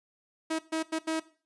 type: tone bursts at uneven times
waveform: sawtooth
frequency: 320 Hz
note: D#4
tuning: 49 cents sharp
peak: -24 dBFS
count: 4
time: 0.5-0.59 / 0.72-0.83 / 0.92-0.99 / 1.07-1.2 s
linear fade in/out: 10 ms
effects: noise-tail reverb RT60 0.4 s tail -17 dB re dry + resampled to 24000 Hz